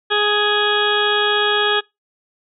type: harmonic tone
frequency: 416.6 Hz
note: G#4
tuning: 5 cents sharp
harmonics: 1 / 2 / 3 / 4 / 6 / 7 / 8 / 9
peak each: -20 / -24 / -23 / -20 / -29 / -30 / -20 / -31 dBFS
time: 0.1-1.81 s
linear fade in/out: 20 ms
effects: noise-tail reverb RT60 0.2 s tail -24 dB re dry